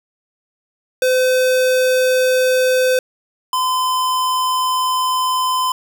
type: tone pair in turn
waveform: square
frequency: 511 / 1022 Hz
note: C5 / C6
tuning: -41 / -41 cents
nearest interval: octave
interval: 1200 cents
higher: second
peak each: -13 / -16 dBFS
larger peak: first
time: 1.02-2.99 / 3.53-5.72 s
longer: second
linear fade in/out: 2 ms
effects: none